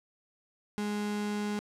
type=tone; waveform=35% pulse; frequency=207.7 Hz; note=G#3; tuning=in tune; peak=-29 dBFS; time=0.78-1.59 s; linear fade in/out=0 ms; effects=low-pass 10000 Hz 12 dB/octave